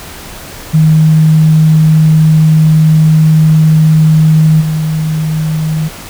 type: tone with level steps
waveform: sine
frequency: 156.9 Hz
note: D#3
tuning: 15 cents sharp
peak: -3 / -10 dBFS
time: 0.73-5.89 s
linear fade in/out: 20 ms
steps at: 4.6 s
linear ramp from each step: 20 ms
effects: pink hiss -28 dBFS RMS until 6.09 s